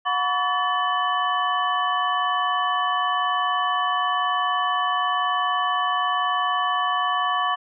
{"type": "tone cluster", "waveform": "sine", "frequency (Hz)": [728, 990, 1131, 1746, 2997], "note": ["F#5", "B5", "C#6", "A6", "F#7"], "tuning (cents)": [-28, 4, 34, -14, 22], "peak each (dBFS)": [-27, -31, -22, -29, -31], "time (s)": [0.05, 7.56], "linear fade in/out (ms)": 20, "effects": []}